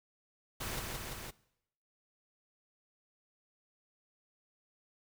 pink noise with echo, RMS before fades -39 dBFS, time 0.6-0.8 s, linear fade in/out 10 ms, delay 170 ms, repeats 3, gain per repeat -2 dB, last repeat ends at 1.31 s, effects noise-tail reverb RT60 0.8 s tail -21 dB re dry

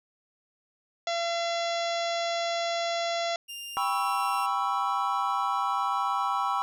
harmonic tone, 680 Hz, F5, 46 cents flat, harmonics 1 / 2 / 3 / 4 / 5 / 6 / 7 / 8 / 9 / 10, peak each -28 / -38 / -37 / -43 / -37 / -40 / -44 / -43 / -49 / -46 dBFS, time 1.07-3.36 s, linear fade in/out 2 ms
sawtooth tone with pitch glide, 2800 to 2736 Hz, F7 to F7, +4 to -36 cents, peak -34 dBFS, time 3.48-4.47 s, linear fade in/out 20 ms, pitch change -40 cents, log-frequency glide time 3.8-3.86 s
triangle chord, C# half-diminished seventh, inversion second, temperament equal with one note detuned, 792.6 / 987.8 / 1108.7 / 1318.5 Hz, G5 / B5 / C#6 / E6, +19 / 0 / 0 / 0 cents, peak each -29 dBFS, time 3.77-6.62 s, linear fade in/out 0 ms
effects none

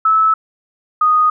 sine tone pair in turn, 1304 / 1241 Hz, E6 / D#6, -19 / -5 cents, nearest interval minor second, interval 86 cents, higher first, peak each -9 dBFS, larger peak neither, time 0.05-0.34 / 1.01-1.3 s, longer neither, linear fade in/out 5 ms, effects none

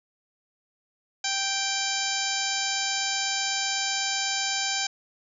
harmonic tone with a mistuned harmonic, 784 Hz, G5, in tune, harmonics 1 / 2 / 3 / 4 / 5 / 6 / 7 / 8 / 9, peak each -34 / -34 / -34 / -34 / -34 / -34 / -34 / -34 / -34 dBFS, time 1.24-4.87 s, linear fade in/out 5 ms, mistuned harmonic 7, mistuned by -55 cents, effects none

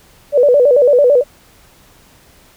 sine tone with vibrato, 534 Hz, C5, 35 cents sharp, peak -6 dBFS, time 0.32-1.24 s, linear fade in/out 50 ms, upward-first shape square, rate 9 Hz, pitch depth 140 cents each way, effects pink hiss -47 dBFS RMS until 2.56 s

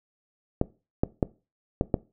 clicks, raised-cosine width 2 ms, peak -8 dBFS, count 5, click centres 0.614 / 1.035 / 1.228 / 1.811 / 1.942 s, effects noise-tail reverb RT60 0.3 s tail -20 dB re dry

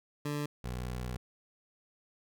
20% pulse tone pair in turn, 146.83 / 61.73 Hz, D3 / B1, 0 / 0 cents, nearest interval octave + minor third, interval 1500 cents, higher first, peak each -28 / -31 dBFS, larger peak first, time 0.25-0.46 / 0.64-1.17 s, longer second, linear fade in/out 5 ms, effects none

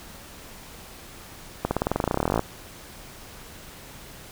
accelerating click train, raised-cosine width 1 ms, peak -8 dBFS, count 23, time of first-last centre 1.65-2.394 s, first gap 60 ms, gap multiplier 0.94, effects pink hiss -44 dBFS RMS until 4.31 s

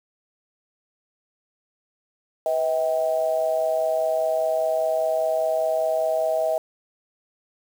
sine tone with amplitude modulation, 640 Hz, D#5, 49 cents sharp, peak -16 dBFS, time 2.46-6.58 s, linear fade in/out 2 ms, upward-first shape sine, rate 145 Hz, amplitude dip 80%, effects 7-bit

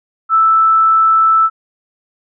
sine tone, 1318.5 Hz, E6, in tune, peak -7 dBFS, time 0.29-1.5 s, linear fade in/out 50 ms, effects none

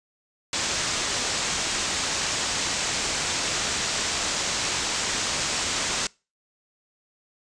white low-pass noise, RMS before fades -27 dBFS, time 0.53-6.07 s, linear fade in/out 2 ms, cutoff 7900 Hz, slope 48 dB/octave, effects noise-tail reverb RT60 0.3 s tail -25 dB re dry + resampled to 22050 Hz

